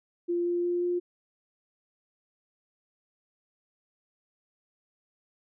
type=tone with pitch steps; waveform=sine; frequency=347 / 349 / 351 / 353.1 Hz; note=F4 / F4 / F4 / F4; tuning=-11 / -1 / +9 / +19 cents; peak=-25 dBFS; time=0.28-1 s; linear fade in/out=20 ms; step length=180 ms; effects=none